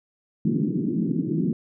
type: band-pass noise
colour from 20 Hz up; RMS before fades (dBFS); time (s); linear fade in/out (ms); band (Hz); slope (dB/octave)
pink; -24; 0.45-1.53; 2; 150 to 340; 48
effects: none